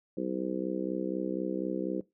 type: harmonic tone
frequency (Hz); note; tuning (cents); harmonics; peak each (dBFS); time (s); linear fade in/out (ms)
64.1; C2; -35; 3 / 4 / 5 / 6 / 7 / 8; -37 / -40 / -34 / -37 / -40 / -39; 0.17-2.01; 5
effects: noise-tail reverb RT60 0.2 s tail -19 dB re dry